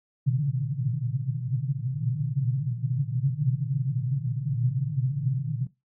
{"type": "band-pass noise", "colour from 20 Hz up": "pink", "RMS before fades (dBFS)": -27, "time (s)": [0.26, 5.67], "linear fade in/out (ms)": 5, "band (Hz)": [120, 150], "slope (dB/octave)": 96, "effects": ["noise-tail reverb RT60 0.2 s tail -17 dB re dry"]}